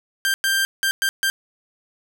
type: tone bursts at uneven times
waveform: sawtooth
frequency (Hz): 1580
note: G6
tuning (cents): +13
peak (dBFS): -14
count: 5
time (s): 0.25-0.34 / 0.44-0.65 / 0.83-0.91 / 1.02-1.09 / 1.23-1.3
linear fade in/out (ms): 0
effects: 9-bit